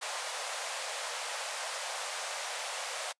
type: band-pass noise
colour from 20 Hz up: pink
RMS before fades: -38 dBFS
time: 0.01-3.13 s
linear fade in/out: 20 ms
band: 530 to 9700 Hz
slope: 48 dB/octave
effects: noise-tail reverb RT60 0.1 s tail -25 dB re dry